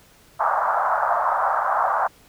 pink band-pass noise, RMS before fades -21 dBFS, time 0.39-2.08 s, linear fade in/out 20 ms, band 660 to 1400 Hz, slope 48 dB/octave, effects pink hiss -53 dBFS RMS until 2.28 s

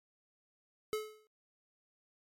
square tone with exponential decay, 430 Hz, A4, 40 cents flat, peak -31 dBFS, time 0.93-1.27 s, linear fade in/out 0 ms, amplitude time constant 73 ms, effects MP3 64 kbps

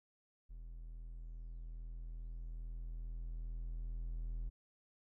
triangle tone with level ramp, 41.2 Hz, E1, in tune, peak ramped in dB -45 to -36 dBFS, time 0.49-4.5 s, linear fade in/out 20 ms, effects none

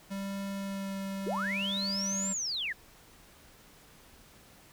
square tone with vibrato, 196 Hz, G3, in tune, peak -35 dBFS, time 0.1-2.34 s, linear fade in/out 20 ms, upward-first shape sine, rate 0.77 Hz, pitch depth 10 cents each way
sine linear two-way sweep, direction up then down, 299.7 to 7540 to 1584 Hz, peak -31 dBFS, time 1.26-2.73 s, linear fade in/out 10 ms, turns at 2.31 s
effects pink hiss -57 dBFS RMS until 4.72 s

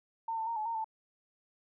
sine tone with pitch steps, 908 / 890 / 925 / 859 / 920 / 883 Hz, A#5 / A5 / A#5 / A5 / A#5 / A5, -46 / +20 / -14 / -42 / -23 / +6 cents, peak -32 dBFS, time 0.28-0.844 s, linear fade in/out 5 ms, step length 94 ms, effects none

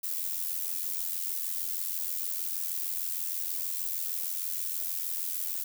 violet noise with amplitude modulation, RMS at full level -30 dBFS, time 0.03-5.64 s, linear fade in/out 10 ms, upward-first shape sine, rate 86.4 Hz, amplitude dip 70%, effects none

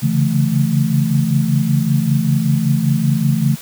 sine tone cluster, 138.3 / 143.5 / 167.3 / 219.3 Hz, C#3 / D3 / E3 / A3, -4 / -40 / +26 / -6 cents, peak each -18 dBFS, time 0.02-3.56 s, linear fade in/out 20 ms, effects white hiss -35 dBFS RMS until 3.61 s

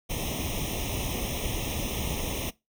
pink noise with comb filter, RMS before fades -31 dBFS, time 0.09-2.51 s, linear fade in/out 20 ms, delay 0.33 ms, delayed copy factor +1, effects noise-tail reverb RT60 0.2 s tail -20 dB re dry

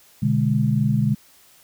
sine chord, G# diminished, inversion first, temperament equal, 123.47 / 146.83 / 207.7 Hz, B2 / D3 / G#3, 0 / 0 / 0 cents, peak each -21 dBFS, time 0.22-1.15 s, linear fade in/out 10 ms, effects white hiss -53 dBFS RMS until 1.63 s

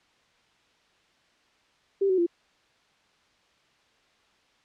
sine tone with pitch steps, 393 / 374 / 343.8 Hz, G4 / F#4 / F4, +4 / +19 / -27 cents, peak -20 dBFS, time 2.01-2.265 s, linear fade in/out 10 ms, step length 85 ms, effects white hiss -64 dBFS RMS until 4.64 s + low-pass 4000 Hz 12 dB/octave

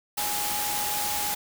sine tone in noise, 830.6 Hz, G#5, in tune, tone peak -32 dBFS, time 0.17-1.35 s, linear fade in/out 10 ms, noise white, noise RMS -29 dBFS, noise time 0.17-1.35 s, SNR -6 dB, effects none

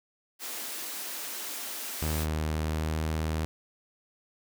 white high-pass noise, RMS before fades -37 dBFS, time 0.39-2.27 s, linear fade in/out 50 ms, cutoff 220 Hz, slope 48 dB/octave
sawtooth tone with pitch glide, 77.7 to 78.83 Hz, D#2 to D#2, -2 to +23 cents, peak -24 dBFS, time 2.02-3.45 s, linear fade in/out 0 ms, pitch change +25 cents, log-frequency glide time 2.45-3.09 s
effects none

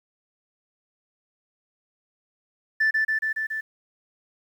sine tone with echo, 1760 Hz, A6, in tune, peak -16 dBFS, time 2.8-2.91 s, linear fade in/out 10 ms, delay 140 ms, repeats 5, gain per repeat -2 dB, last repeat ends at 3.61 s, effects tanh soft clip ceiling -16 dBFS + 9-bit

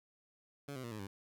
15% pulse tone with pitch steps, 141.9 / 129.37 / 117.95 / 107.54 / 98.05 Hz, C#3 / C3 / A#2 / A2 / G2, +41 / -19 / +21 / -39 / +1 cents, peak -36 dBFS, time 0.68-1.07 s, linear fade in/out 5 ms, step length 78 ms, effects none

